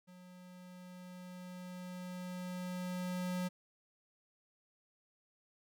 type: tone with level ramp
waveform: square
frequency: 181.1 Hz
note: F#3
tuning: 37 cents flat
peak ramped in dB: -55 to -35 dBFS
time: 0.07-3.49 s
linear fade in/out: 20 ms
effects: none